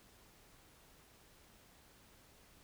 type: silence
effects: pink hiss -64 dBFS RMS until 2.63 s